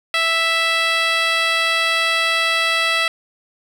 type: tone with band-pass filter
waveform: 10% pulse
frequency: 659.3 Hz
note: E5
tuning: in tune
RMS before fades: -18 dBFS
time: 0.14-3.08 s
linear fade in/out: 2 ms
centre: 2500 Hz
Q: 0.66
effects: 7-bit

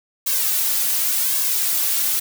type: noise with flanger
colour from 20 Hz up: blue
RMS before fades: -20 dBFS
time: 0.26-2.2 s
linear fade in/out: 10 ms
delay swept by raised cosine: 1.8 to 3.6 ms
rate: 0.89 Hz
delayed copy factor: +1
effects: none

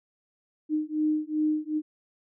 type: beating tone pair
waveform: sine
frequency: 305.5 / 308.1 Hz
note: D#4 / D#4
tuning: -32 / -17 cents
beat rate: 2.6 Hz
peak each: -27 dBFS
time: 0.69-1.82 s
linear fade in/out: 50 ms
effects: none

